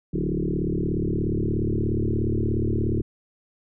sine tone with frequency modulation, 110.6 Hz, A2, 9 cents sharp, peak -21 dBFS, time 0.13-3.02 s, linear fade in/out 10 ms, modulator 36.9 Hz, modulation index 7.5, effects none

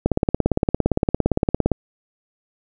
click train, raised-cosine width 2 ms, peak -3 dBFS, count 30, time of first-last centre 0.06-1.717 s, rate 17.5 Hz, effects none

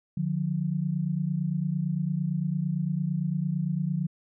sine tone pair together, 150 / 178.85 Hz, D3 / F3, +37 / +41 cents, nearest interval minor third, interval 304 cents, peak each -28 dBFS, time 0.17-4.07 s, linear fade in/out 5 ms, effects none

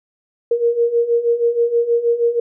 sine beating tone pair, 466.2 / 472.5 Hz, A#4 / A#4, 0 / +23 cents, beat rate 6.3 Hz, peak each -19 / -15 dBFS, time 0.51-2.4 s, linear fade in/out 5 ms, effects none

